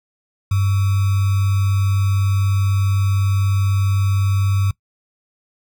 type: tone with sample-and-hold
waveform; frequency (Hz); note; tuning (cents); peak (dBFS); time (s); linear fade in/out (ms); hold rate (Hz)
sine; 98; G2; 0; -14; 0.51-4.71; 5; 1225
effects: noise-tail reverb RT60 0.1 s tail -21 dB re dry